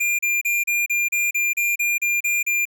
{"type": "tone bursts", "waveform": "square", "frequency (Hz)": 2400, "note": "D7", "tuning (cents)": 37, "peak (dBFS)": -19, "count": 12, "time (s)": [0, 2.654], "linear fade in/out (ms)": 10, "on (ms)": 190, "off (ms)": 34, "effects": []}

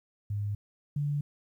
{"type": "tone pair in turn", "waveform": "sine", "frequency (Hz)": [102.7, 145.24], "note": ["G#2", "D3"], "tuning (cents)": [-19, -19], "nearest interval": "tritone", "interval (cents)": 600, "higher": "second", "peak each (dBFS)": [-29, -27], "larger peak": "second", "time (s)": [[0.3, 0.55], [0.96, 1.21]], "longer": "neither", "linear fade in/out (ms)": 5, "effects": ["11-bit"]}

